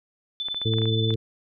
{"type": "tone with tremolo", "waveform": "sine", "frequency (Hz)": 3515, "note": "A7", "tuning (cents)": -2, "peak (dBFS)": -24, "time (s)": [0.4, 1.14], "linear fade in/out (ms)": 0, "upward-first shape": "triangle", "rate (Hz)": 19, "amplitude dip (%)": 75}
{"type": "clicks", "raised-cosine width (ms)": 0.5, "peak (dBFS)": -24, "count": 8, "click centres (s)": [0.485, 0.545, 0.616, 0.737, 0.785, 0.818, 0.856, 1.106]}
{"type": "harmonic tone", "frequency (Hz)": 111.2, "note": "A2", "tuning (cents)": 19, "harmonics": [1, 2, 3, 4], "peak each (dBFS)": [-22, -32, -31, -29], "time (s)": [0.65, 1.16], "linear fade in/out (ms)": 10}
{"effects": []}